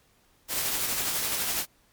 white noise with tremolo, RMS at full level -27 dBFS, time 0.48-1.66 s, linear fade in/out 50 ms, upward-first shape triangle, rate 12 Hz, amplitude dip 35%, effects pink hiss -64 dBFS RMS until 1.92 s + MP3 96 kbps

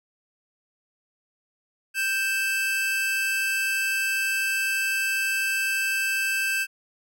45% pulse tone pair together, 1567 / 2629 Hz, G6 / E7, -1 / -5 cents, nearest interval major sixth, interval 896 cents, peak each -26 dBFS, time 1.94-6.67 s, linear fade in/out 50 ms, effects none

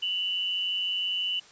sine tone pair together, 2783 / 2969 Hz, F7 / F#7, -7 / +5 cents, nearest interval minor second, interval 112 cents, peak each -34 / -27 dBFS, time 0.02-1.4 s, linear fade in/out 10 ms, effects white hiss -53 dBFS RMS until 1.51 s + resampled to 16000 Hz

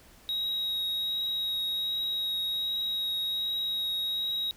triangle tone with vibrato, 3800 Hz, A#7, 33 cents sharp, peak -27 dBFS, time 0.29-4.51 s, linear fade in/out 0 ms, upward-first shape triangle, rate 1.3 Hz, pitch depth 10 cents each way, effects pink hiss -56 dBFS RMS until 4.56 s

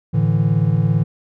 triangle chord, A suspended fourth, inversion none, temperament equal, 110 / 146.83 / 164.81 Hz, A2 / D3 / E3, 0 / 0 / 0 cents, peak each -16 dBFS, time 0.13-1.04 s, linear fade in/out 20 ms, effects none

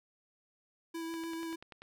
square tone with vibrato, 329.6 Hz, E4, in tune, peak -38 dBFS, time 0.94-1.56 s, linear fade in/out 10 ms, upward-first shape square, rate 6.7 Hz, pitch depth 10 cents each way
click train, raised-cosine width 0.3 ms, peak -33 dBFS, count 8, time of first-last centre 1.14-1.82 s, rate 10.3 Hz
effects none

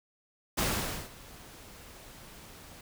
pink noise with ADSR envelope, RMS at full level -28 dBFS, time 0.57-2.81 s, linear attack 16 ms, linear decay 500 ms, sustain -22 dB, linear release 3 ms, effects none

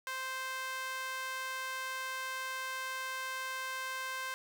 sawtooth tone with high-pass filter, 522 Hz, C5, 4 cents flat, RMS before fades -39 dBFS, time 0.07-4.34 s, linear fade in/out 0 ms, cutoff 1300 Hz, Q 2, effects none

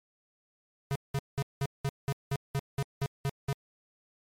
square tone bursts, 138.59 Hz, C#3, in tune, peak -28 dBFS, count 12, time 0.91-3.528 s, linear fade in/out 0 ms, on 44 ms, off 190 ms, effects MP3 64 kbps

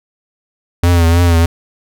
square tone with vibrato, 85.2 Hz, F2, 42 cents flat, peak -8 dBFS, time 0.83-1.46 s, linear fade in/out 5 ms, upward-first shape triangle, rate 3.2 Hz, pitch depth 63 cents each way, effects none

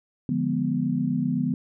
sine chord, D diminished seventh, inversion none, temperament equal, 146.83 / 174.61 / 207.7 / 246.9 Hz, D3 / F3 / Ab3 / Cb4, 0 / 0 / 0 / 0 cents, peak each -29 / -28 / -30 / -25 dBFS, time 0.29-1.54 s, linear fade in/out 2 ms, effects none

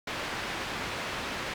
white low-pass noise, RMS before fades -35 dBFS, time 0.07-1.54 s, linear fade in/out 5 ms, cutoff 2500 Hz, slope 12 dB/octave, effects none

